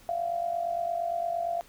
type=tone with amplitude modulation; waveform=sine; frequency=687 Hz; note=F5; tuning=29 cents flat; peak=-24 dBFS; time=0.09-1.61 s; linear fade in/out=0 ms; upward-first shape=sine; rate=48.7 Hz; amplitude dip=70%; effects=pink hiss -56 dBFS RMS until 1.68 s